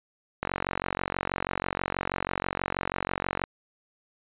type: click train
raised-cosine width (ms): 0.5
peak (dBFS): -12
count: 140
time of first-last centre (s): 0.43-3.439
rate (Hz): 46.2
effects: resampled to 8000 Hz